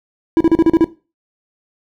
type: tone bursts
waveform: triangle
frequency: 328 Hz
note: E4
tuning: 9 cents flat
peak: -5 dBFS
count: 7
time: 0.37-0.843 s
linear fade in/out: 0 ms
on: 35 ms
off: 38 ms
effects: noise-tail reverb RT60 0.3 s tail -17 dB re dry